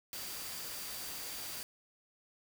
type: tone in noise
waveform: sine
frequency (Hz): 4699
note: D8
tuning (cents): 0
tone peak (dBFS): -50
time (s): 0.13-1.63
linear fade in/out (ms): 0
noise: white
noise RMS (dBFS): -43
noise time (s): 0.13-1.63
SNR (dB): -10
effects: none